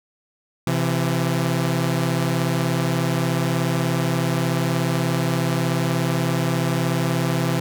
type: tone pair together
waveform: sawtooth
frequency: 130.81 / 167.45 Hz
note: C3 / E3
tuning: 0 / +27 cents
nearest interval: major third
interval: 427 cents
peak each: -18 dBFS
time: 0.67-7.6 s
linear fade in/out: 2 ms
effects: none